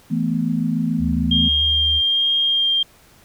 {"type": "chord", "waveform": "sine", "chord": "E suspended fourth", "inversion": "none", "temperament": "equal", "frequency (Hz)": [164.81, 220, 246.9], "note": ["E3", "A3", "B3"], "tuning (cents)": [0, 0, 0], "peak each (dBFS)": -22, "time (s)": [0.1, 1.49], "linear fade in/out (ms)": 20}
{"type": "tone with pitch glide", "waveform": "sine", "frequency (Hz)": [74, 75.69], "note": ["D2", "D#2"], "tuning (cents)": [14, -47], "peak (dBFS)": -23, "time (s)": [0.98, 2.02], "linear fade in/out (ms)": 50, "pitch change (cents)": 39, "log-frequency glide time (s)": [1.18, 1.68]}
{"type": "tone with vibrato", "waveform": "sine", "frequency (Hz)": 3209, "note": "G7", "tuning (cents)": 40, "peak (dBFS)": -15, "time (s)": [1.31, 2.83], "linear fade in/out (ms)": 5, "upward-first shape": "sine", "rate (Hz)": 1.2, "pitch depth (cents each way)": 9}
{"effects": ["pink hiss -51 dBFS RMS until 3.24 s"]}